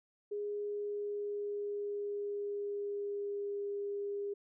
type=tone with pitch glide; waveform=sine; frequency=412.5 to 404.7 Hz; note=G#4 to G#4; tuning=-12 to -45 cents; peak=-35 dBFS; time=0.31-4.34 s; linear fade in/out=10 ms; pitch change=-33 cents; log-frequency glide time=0.63-3.64 s; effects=none